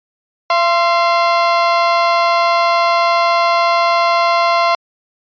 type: tone pair together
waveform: 35% pulse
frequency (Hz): 680.4 / 1046.5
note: F5 / C6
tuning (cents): -45 / 0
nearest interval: perfect fifth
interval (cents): 745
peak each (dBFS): -12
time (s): 0.5-4.75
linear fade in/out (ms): 2
effects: resampled to 11025 Hz